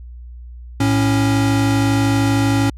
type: tone pair together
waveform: square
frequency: 110 / 277.2 Hz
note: A2 / C#4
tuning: 0 / 0 cents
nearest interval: octave + major third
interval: 1600 cents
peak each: -17 dBFS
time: 0.8-2.7 s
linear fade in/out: 5 ms
effects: added 60 Hz sine -32 dBFS peak until 2.77 s + low-pass 11000 Hz 12 dB/octave